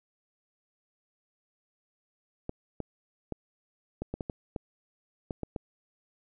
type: clicks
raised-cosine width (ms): 2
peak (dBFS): -20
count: 11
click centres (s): 2.494 / 2.803 / 3.323 / 4.02 / 4.14 / 4.208 / 4.298 / 4.562 / 5.308 / 5.433 / 5.562
effects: none